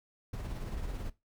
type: noise with tremolo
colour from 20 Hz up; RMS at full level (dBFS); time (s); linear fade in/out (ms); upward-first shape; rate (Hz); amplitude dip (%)
brown; -36; 0.33-1.1; 5; sine; 18; 40
effects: noise-tail reverb RT60 0.2 s tail -17 dB re dry